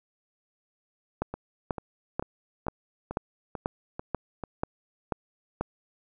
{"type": "two click trains", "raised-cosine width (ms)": 1, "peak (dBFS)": [-20, -13], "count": [8, 10], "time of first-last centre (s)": [[1.34, 4.437], [1.22, 5.61]], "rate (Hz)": [2.26, 2.05], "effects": []}